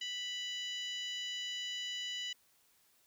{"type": "harmonic tone", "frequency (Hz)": 987, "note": "B5", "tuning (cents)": -1, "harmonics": [2, 3, 4, 5, 6, 7], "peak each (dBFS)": [-46, -39, -48, -54, -55, -51], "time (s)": [0.01, 2.33], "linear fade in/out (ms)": 5, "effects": ["white hiss -70 dBFS RMS until 3.06 s"]}